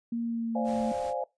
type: tone with pitch glide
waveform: sine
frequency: 233.1 to 223.9 Hz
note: A#3 to A3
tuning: 0 to +30 cents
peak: -28 dBFS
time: 0.12-0.92 s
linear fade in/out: 5 ms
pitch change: -70 cents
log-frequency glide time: 0.23-0.8 s
type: chord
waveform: sine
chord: D half-diminished seventh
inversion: third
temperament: equal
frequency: 523.3 / 587.3 / 698.5 / 830.6 Hz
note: C5 / D5 / F5 / Ab5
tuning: 0 / 0 / 0 / 0 cents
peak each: -33 / -35 / -35 / -35 dBFS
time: 0.55-1.24 s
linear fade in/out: 5 ms
type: noise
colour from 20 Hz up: pink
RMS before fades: -47 dBFS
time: 0.64-1.14 s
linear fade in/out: 50 ms
effects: noise-tail reverb RT60 0.2 s tail -21 dB re dry + resampled to 22050 Hz